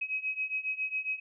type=beating tone pair; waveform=sine; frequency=2539 / 2546.3 Hz; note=D#7 / D#7; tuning=+34 / +39 cents; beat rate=7.3 Hz; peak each=-35 / -33 dBFS; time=0.01-1.2 s; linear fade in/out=10 ms; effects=none